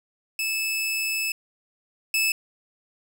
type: tone pair in turn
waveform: sawtooth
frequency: 2614 / 2614 Hz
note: E7 / E7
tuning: -15 / -15 cents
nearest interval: unison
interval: 0 cents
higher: neither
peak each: -21 / -17 dBFS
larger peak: second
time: 0.39-1.32 / 2.14-2.32 s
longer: first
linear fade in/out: 2 ms
effects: none